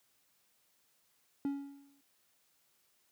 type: tone with exponential decay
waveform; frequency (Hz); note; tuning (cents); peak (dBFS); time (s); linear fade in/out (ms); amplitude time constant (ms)
triangle; 280; C#4; +18; -28; 1.45-2.01; 1; 120
effects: white hiss -73 dBFS RMS until 3.11 s + high-pass 80 Hz 12 dB/octave